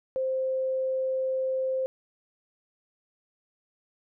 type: tone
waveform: sine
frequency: 523.3 Hz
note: C5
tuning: in tune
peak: -25 dBFS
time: 0.16-1.86 s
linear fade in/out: 0 ms
effects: none